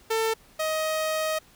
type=tone pair in turn; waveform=sawtooth; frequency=446.8 / 628.6 Hz; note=A4 / D#5; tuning=+27 / +18 cents; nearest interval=tritone; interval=591 cents; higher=second; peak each=-19 / -21 dBFS; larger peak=first; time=0.1-0.34 / 0.59-1.39 s; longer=second; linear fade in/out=10 ms; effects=pink hiss -56 dBFS RMS until 1.55 s